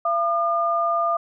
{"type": "tone pair together", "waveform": "sine", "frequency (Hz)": [679, 1208.4], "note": ["F5", "D6"], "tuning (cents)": [-49, 49], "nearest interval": "minor seventh", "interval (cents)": 998, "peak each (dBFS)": [-22, -21], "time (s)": [0.05, 1.17], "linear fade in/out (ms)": 5, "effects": []}